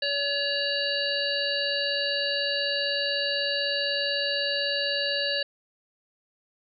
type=harmonic tone with a mistuned harmonic; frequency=567 Hz; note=C#5; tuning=39 cents sharp; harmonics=1 / 3 / 5 / 7 / 8; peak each=-31 / -31 / -31 / -31 / -31 dBFS; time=0.02-5.43 s; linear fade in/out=5 ms; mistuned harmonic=7; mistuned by=-15 cents; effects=none